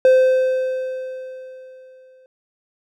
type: tone with exponential decay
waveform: triangle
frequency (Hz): 517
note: C5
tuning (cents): -21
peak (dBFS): -6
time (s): 0.05-2.26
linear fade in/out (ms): 1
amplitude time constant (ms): 480
effects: none